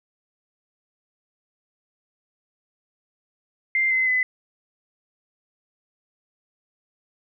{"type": "tone with pitch steps", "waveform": "sine", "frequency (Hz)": [2093, 2053, 2015], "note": ["C7", "C7", "B6"], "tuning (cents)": [0, -33, 34], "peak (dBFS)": -18, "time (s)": [3.75, 4.23], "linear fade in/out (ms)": 2, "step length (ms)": 160, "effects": []}